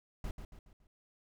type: noise with echo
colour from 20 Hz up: brown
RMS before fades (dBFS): -38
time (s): 0.24-0.31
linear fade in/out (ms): 2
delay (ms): 140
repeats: 4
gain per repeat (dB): -7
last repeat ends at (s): 0.87
effects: none